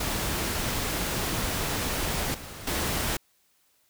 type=noise with level steps; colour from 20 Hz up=pink; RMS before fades=-29 / -41 / -28 dBFS; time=0-3.17 s; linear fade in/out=5 ms; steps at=2.34 / 2.67 s; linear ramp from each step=5 ms; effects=white hiss -67 dBFS RMS until 3.89 s